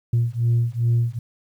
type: beating tone pair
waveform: sine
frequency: 116.54 / 119.04 Hz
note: A#2 / A#2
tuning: 0 / +37 cents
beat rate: 2.5 Hz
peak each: -19 dBFS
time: 0.13-1.19 s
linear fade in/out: 5 ms
effects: tanh soft clip ceiling -13 dBFS + 9-bit